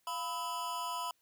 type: tone with amplitude modulation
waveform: square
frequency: 996 Hz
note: B5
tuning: 14 cents sharp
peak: -32 dBFS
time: 0.07-1.11 s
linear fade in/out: 2 ms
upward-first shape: sine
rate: 299 Hz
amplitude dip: 90%
effects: white hiss -75 dBFS RMS until 1.21 s